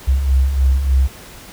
sine beating tone pair, 63.9 / 67.2 Hz, C2 / C2, -40 / +47 cents, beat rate 3.3 Hz, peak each -20 / -12 dBFS, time 0.07-1.08 s, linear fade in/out 20 ms, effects pink hiss -38 dBFS RMS until 1.52 s

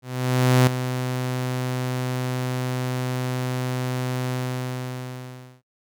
sawtooth tone with ADSR envelope, 127 Hz, B2, 49 cents sharp, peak -9 dBFS, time 0.02-5.62 s, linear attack 650 ms, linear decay 7 ms, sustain -11 dB, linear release 1300 ms, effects noise-tail reverb RT60 0.1 s tail -22 dB re dry

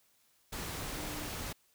sine tone in noise, 300.3 Hz, D4, 39 cents sharp, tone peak -45 dBFS, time 0.97-1.29 s, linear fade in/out 10 ms, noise pink, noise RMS -40 dBFS, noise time 0.52-1.53 s, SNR -8 dB, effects white hiss -70 dBFS RMS until 1.74 s

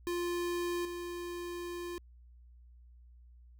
square tone with level steps, 349.2 Hz, F4, in tune, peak -33 / -39 dBFS, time 0.07-1.98 s, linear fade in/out 0 ms, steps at 0.85 s, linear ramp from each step 2 ms, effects added 60 Hz sine -54 dBFS peak until 3.59 s

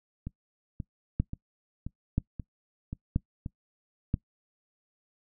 two click trains, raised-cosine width 5 ms, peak -23 / -13 dBFS, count 7 / 4, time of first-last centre 0.27-3.461 / 1.2-4.141 s, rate 1.88 / 1.02 Hz, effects noise-tail reverb RT60 0.1 s tail -22 dB re dry

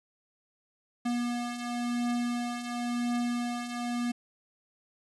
square beating tone pair, 240 / 240.95 Hz, B3 / B3, -49 / -43 cents, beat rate 0.95 Hz, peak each -37 / -31 dBFS, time 1.05-4.12 s, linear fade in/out 10 ms, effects resampled to 24000 Hz + 11-bit

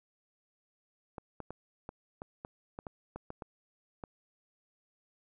clicks, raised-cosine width 1 ms, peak -27 dBFS, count 12, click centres 1.182 / 1.403 / 1.506 / 1.891 / 2.219 / 2.449 / 2.789 / 2.868 / 3.16 / 3.304 / 3.422 / 4.038 s, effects none

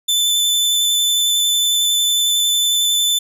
sawtooth tone with vibrato, 3520 Hz, A7, in tune, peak -11 dBFS, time 0.08-3.19 s, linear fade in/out 10 ms, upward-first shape square, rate 11 Hz, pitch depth 9 cents each way, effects none

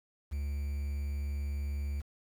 triangle tone with quantisation, 71.1 Hz, C#2, 45 cents sharp, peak -30 dBFS, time 0.31-2.02 s, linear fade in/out 20 ms, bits 9, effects none

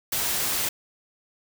white noise, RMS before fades -26 dBFS, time 0.12-0.69 s, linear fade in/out 5 ms, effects none

